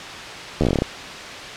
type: slowing click train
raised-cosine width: 2 ms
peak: -5 dBFS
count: 11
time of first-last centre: 0.61-0.821 s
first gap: 12 ms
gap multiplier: 1.12
effects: white hiss -32 dBFS RMS until 1.56 s + low-pass 4000 Hz 12 dB/octave